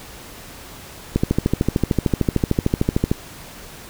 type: click train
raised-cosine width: 3 ms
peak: -3 dBFS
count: 27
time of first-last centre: 1.16-3.115 s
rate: 13.3 Hz
effects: pink hiss -39 dBFS RMS until 3.89 s